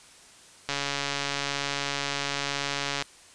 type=click train; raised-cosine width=0.2 ms; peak=-11 dBFS; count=330; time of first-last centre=0.69-3.023 s; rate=141 Hz; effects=white hiss -52 dBFS RMS until 3.34 s + resampled to 22050 Hz